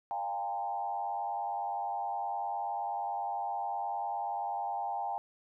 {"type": "tone with frequency modulation", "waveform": "sine", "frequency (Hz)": 806, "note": "G5", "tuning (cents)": 48, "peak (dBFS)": -32, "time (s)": [0.11, 5.18], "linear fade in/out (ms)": 0, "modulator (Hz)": 99.3, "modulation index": 1.1, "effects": []}